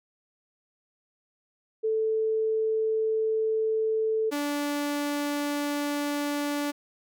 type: tone pair in turn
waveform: sine / sawtooth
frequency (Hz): 440 / 290.1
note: A4 / D4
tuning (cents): 0 / -21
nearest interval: perfect fifth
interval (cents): 721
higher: first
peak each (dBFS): -23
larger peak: neither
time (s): 1.83-4.31 / 4.31-6.72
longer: first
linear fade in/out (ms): 20
effects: none